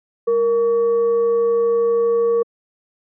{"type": "tone with frequency modulation", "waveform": "sine", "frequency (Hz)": 466.2, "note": "A#4", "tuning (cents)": 0, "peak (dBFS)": -13, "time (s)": [0.27, 2.43], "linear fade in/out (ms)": 10, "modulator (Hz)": 667, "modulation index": 0.28, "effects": ["high-pass 300 Hz 12 dB/octave"]}